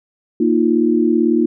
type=chord; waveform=sine; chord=Bb suspended fourth; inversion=none; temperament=equal; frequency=233.1 / 311.1 / 349.2 Hz; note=Bb3 / Eb4 / F4; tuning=0 / 0 / 0 cents; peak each=-16 dBFS; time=0.4-1.46 s; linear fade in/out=5 ms; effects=none